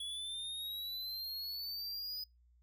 square exponential sweep, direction up, 3373 to 5000 Hz, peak -40 dBFS, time 0-2.24 s, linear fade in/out 5 ms, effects noise-tail reverb RT60 0.2 s tail -26 dB re dry + added 60 Hz sine -64 dBFS peak until 2.62 s

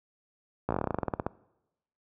slowing click train, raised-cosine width 1 ms, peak -14 dBFS, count 17, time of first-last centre 0.69-1.265 s, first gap 16 ms, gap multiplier 1.1, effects noise-tail reverb RT60 0.9 s tail -22 dB re dry + high-pass 60 Hz 12 dB/octave

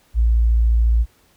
sine tone, 57.1 Hz, A#1, 35 cents flat, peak -12 dBFS, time 0.14-1.06 s, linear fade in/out 50 ms, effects pink hiss -57 dBFS RMS until 1.36 s

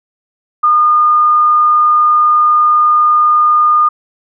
sine tone, 1218 Hz, D#6, 37 cents flat, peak -6 dBFS, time 0.63-3.89 s, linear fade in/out 10 ms, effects none

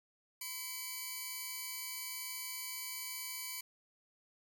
5% pulse tone pair together, 1017.9 / 2285 Hz, C6 / D7, -48 / -48 cents, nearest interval octave + major second, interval 1400 cents, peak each -35 / -32 dBFS, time 0.41-3.61 s, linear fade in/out 5 ms, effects none

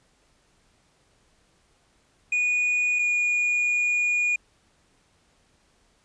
triangle tone pair in turn, 2460 / 2443 Hz, D#7 / D#7, -20 / -32 cents, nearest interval unison, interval 12 cents, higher first, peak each -19 dBFS, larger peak neither, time 2.32-2.99 / 2.99-4.36 s, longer second, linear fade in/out 5 ms, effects pink hiss -64 dBFS RMS until 6.04 s + resampled to 22050 Hz

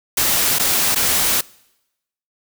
white noise with dropouts, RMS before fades -17 dBFS, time 0.17-1.41 s, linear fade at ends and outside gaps 5 ms, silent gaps 0.586-0.595 / 0.948-0.958 s, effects noise-tail reverb RT60 0.9 s tail -24 dB re dry

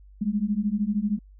sine beating tone pair, 200.5 / 213.5 Hz, G3 / G#3, +39 / +48 cents, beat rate 13 Hz, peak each -26 / -25 dBFS, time 0.21-1.19 s, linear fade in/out 10 ms, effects added 49 Hz sine -47 dBFS peak until 1.39 s

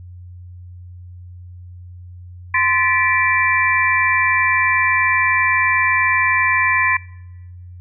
sine tone cluster, 1032 / 1747 / 1955 / 2344 Hz, C6 / A6 / B6 / D7, -24 / -13 / -18 / -4 cents, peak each -19 dBFS, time 2.54-6.97 s, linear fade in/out 5 ms, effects noise-tail reverb RT60 1.0 s tail -22 dB re dry + added 89 Hz sine -34 dBFS peak until 7.8 s

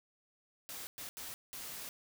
white noise bursts at uneven times, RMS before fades -45 dBFS, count 4, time 0.69-0.87 / 0.98-1.09 / 1.17-1.34 / 1.53-1.89 s, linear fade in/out 0 ms, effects none

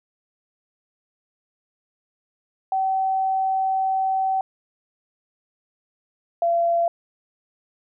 sine tone pair in turn, 765 / 681.5 Hz, G5 / F5, -42 / -43 cents, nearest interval major second, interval 201 cents, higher first, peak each -19 / -17 dBFS, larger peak second, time 2.72-4.41 / 6.42-6.88 s, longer first, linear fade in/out 2 ms, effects none

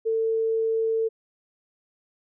sine tone, 448 Hz, A4, 31 cents sharp, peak -21 dBFS, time 0.05-1.09 s, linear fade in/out 20 ms, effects none

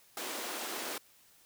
pink high-pass noise, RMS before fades -39 dBFS, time 0.17-0.98 s, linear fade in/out 2 ms, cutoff 300 Hz, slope 24 dB/octave, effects white hiss -63 dBFS RMS until 1.45 s

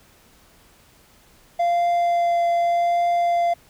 triangle tone with vibrato, 691 Hz, F5, 19 cents flat, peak -15 dBFS, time 1.59-3.54 s, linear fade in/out 10 ms, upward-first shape triangle, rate 0.84 Hz, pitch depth 10 cents each way, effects pink hiss -54 dBFS RMS until 3.69 s

